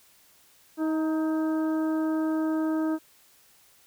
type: harmonic tone with a mistuned harmonic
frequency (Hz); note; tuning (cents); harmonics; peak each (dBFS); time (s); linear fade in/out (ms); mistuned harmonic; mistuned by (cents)
315.9; D#4; +26; 1 / 2 / 3 / 4 / 5; -24 / -35 / -40 / -41 / -44; 0.77-2.99; 50; 3; -30
effects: white hiss -59 dBFS RMS until 3.86 s